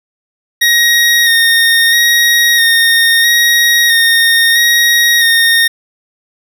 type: tone with vibrato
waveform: 25% pulse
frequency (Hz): 1864.7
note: A#6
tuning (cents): 0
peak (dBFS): -3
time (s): 0.61-5.68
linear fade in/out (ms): 10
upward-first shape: square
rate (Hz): 0.76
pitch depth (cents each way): 20
effects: none